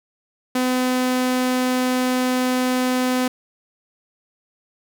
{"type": "tone", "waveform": "sawtooth", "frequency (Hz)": 253.5, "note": "B3", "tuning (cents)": 45, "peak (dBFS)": -14, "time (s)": [0.55, 3.28], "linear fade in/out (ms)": 5, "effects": []}